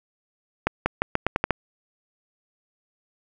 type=accelerating click train; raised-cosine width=0.5 ms; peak=-5 dBFS; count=8; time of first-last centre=0.67-1.507 s; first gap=190 ms; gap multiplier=0.84; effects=none